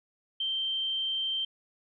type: tone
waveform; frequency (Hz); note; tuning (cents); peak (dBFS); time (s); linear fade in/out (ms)
sine; 3134; G7; -1; -28; 0.4-1.45; 5
effects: none